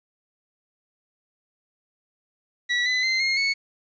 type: tone with pitch steps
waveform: 30% pulse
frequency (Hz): 1945 / 2008 / 2073 / 2139 / 2209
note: B6 / B6 / C7 / C7 / C#7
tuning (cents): -27 / +28 / -17 / +38 / -7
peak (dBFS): -18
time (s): 2.69-3.54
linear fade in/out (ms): 20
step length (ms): 170
effects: resampled to 16000 Hz + 9-bit